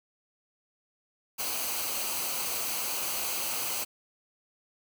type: noise with comb filter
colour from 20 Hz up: white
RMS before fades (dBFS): -32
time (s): 1.38-3.85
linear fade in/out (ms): 20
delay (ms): 0.56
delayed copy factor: -0.55
effects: none